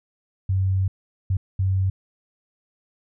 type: tone bursts at uneven times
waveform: sine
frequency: 95.1 Hz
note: F#2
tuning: 48 cents sharp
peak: -18 dBFS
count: 3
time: 0.49-0.88 / 1.3-1.37 / 1.59-1.9 s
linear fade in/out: 5 ms
effects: none